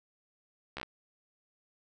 slowing click train, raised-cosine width 0.3 ms, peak -22 dBFS, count 5, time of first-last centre 0.77-0.83 s, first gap 14 ms, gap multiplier 1.05, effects none

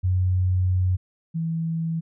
sine tone pair in turn, 91.9 / 163.75 Hz, F#2 / E3, -11 / -11 cents, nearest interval minor seventh, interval 1000 cents, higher second, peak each -18 / -23 dBFS, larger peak first, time 0.03-0.97 / 1.34-2.01 s, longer first, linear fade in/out 20 ms, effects none

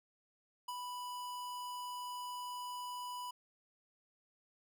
square tone with ADSR envelope, 987.8 Hz, B5, in tune, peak -39 dBFS, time 0.68-3.31 s, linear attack 7 ms, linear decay 41 ms, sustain -3 dB, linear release 6 ms, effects none

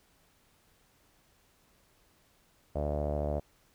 sawtooth tone with low-pass filter, 73.7 Hz, D2, 7 cents sharp, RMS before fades -32 dBFS, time 2.75-3.4 s, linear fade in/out 10 ms, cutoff 620 Hz, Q 6.5, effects pink hiss -67 dBFS RMS until 3.74 s

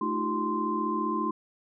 sine tone cluster, 218.3 / 309.3 / 344.2 / 384 / 1042 Hz, A3 / D#4 / F4 / G4 / C6, -13 / -10 / -25 / -36 / -7 cents, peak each -33 / -33 / -34 / -38 / -29 dBFS, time 0.01-1.31 s, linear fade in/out 5 ms, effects none

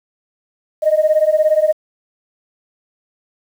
sine beating tone pair, 610 / 627 Hz, D#5 / D#5, -34 / +13 cents, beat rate 17 Hz, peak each -13 dBFS, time 0.82-1.73 s, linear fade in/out 20 ms, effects tanh soft clip ceiling -4 dBFS + 7-bit

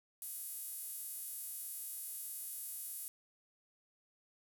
sawtooth tone with high-pass filter, 418.4 Hz, G#4, 13 cents sharp, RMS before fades -45 dBFS, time 0.22-3.08 s, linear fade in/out 0 ms, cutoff 11000 Hz, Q 2.3, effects 11-bit

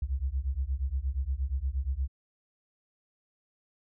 sine beating tone pair, 62.7 / 71.2 Hz, B1 / C#2, +27 / +47 cents, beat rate 8.5 Hz, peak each -31 dBFS, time 0.02-2.08 s, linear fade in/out 5 ms, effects none

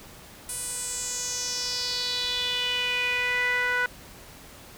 sawtooth tone with band-pass filter sweep, 493.9 Hz, B4, in tune, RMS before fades -28 dBFS, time 0.49-3.86 s, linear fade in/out 2 ms, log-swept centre 9900 to 1600 Hz, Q 4.5, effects pink hiss -47 dBFS RMS until 4.77 s

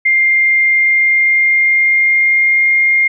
sine tone with pitch glide, 2107 to 2122 Hz, C7 to C7, +12 to +24 cents, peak -8 dBFS, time 0.05-3.08 s, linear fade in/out 10 ms, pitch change +12 cents, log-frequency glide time 0.66-2.72 s, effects none

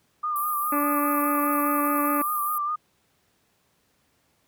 sine tone with vibrato, 1200 Hz, D6, 37 cents sharp, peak -24 dBFS, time 0.23-2.76 s, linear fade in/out 10 ms, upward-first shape sine, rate 4.9 Hz, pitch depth 44 cents each way
pink band-pass noise, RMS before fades -34 dBFS, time 0.36-2.58 s, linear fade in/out 0 ms, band 11000 to 16000 Hz, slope 48 dB/octave
harmonic tone, 289 Hz, D4, 28 cents flat, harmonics 1 / 2 / 3 / 4 / 5 / 6 / 7 / 8 / 9, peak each -25 / -31 / -35 / -37 / -39 / -41 / -42 / -43 / -44 dBFS, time 0.72-2.22 s, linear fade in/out 5 ms
effects pink hiss -67 dBFS RMS until 4.47 s + high-pass 80 Hz 12 dB/octave

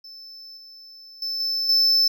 triangle tone with level steps, 5274 Hz, E8, in tune, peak -38 / -41 / -24 / -21 / -14 dBFS, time 0.04-2.08 s, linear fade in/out 5 ms, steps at 0.57 / 1.22 / 1.4 / 1.69 s, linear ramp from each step 2 ms, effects none

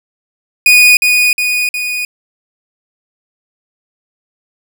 40% pulse tone with echo, 2472 Hz, D#7, 12 cents flat, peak -3 dBFS, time 0.66-0.97 s, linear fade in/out 2 ms, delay 360 ms, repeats 3, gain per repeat -4 dB, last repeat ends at 2.05 s, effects none

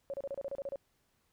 sine tone bursts, 554.4 Hz, C#5, in tune, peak -35 dBFS, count 10, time 0.1-0.758 s, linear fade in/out 0 ms, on 37 ms, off 32 ms, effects pink hiss -75 dBFS RMS until 1.32 s

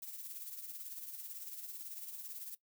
violet noise with tremolo, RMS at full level -44 dBFS, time 0.02-2.55 s, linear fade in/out 5 ms, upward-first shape triangle, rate 18 Hz, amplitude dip 60%, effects noise-tail reverb RT60 0.1 s tail -18 dB re dry

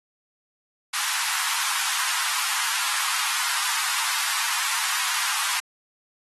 pink high-pass noise, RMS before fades -26 dBFS, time 0.93-5.6 s, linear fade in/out 10 ms, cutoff 900 Hz, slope 48 dB/octave, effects AAC 32 kbps

